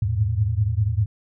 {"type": "tone cluster", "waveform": "sine", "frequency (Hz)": [81.6, 101.4, 106.4, 116.6], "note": ["E2", "G#2", "G#2", "A#2"], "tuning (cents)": [-17, -41, 42, 1], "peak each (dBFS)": [-26, -26, -21, -27], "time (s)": [0.02, 1.06], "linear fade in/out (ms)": 5, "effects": []}